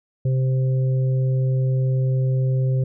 harmonic tone, 130.81 Hz, C3, in tune, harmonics 1 / 3 / 4, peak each -17 / -33 / -33 dBFS, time 0.25-2.84 s, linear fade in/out 5 ms, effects none

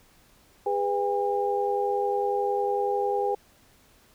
sine tone cluster, 407.2 / 498.2 / 807 Hz, G#4 / B4 / G#5, -34 / +15 / -50 cents, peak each -27 / -29 / -27 dBFS, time 0.66-3.35 s, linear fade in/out 5 ms, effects pink hiss -59 dBFS RMS until 4.14 s

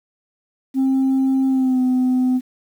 sine tone with pitch glide, 265.7 to 254.4 Hz, C4 to C4, +27 to -48 cents, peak -12 dBFS, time 0.74-2.41 s, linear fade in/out 50 ms, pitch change -75 cents, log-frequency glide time 1.48-1.8 s, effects tanh soft clip ceiling -13 dBFS + 8-bit

